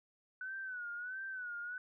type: tone with vibrato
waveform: sine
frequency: 1489 Hz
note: F#6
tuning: 11 cents sharp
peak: -40 dBFS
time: 0.41-1.78 s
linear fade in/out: 2 ms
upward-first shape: sine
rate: 1.5 Hz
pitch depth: 91 cents each way
effects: none